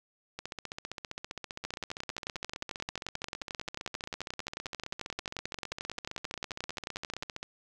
two click trains, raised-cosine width 0.2 ms, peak -18 / -21 dBFS, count 64 / 108, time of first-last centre 1.65-7.225 / 0.39-7.429 s, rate 11.3 / 15.2 Hz, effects none

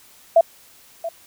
sine tone with echo, 667 Hz, E5, 20 cents sharp, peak -8 dBFS, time 0.36-0.41 s, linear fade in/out 5 ms, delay 680 ms, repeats 1, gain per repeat -15 dB, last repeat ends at 1.09 s, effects white hiss -50 dBFS RMS until 1.26 s

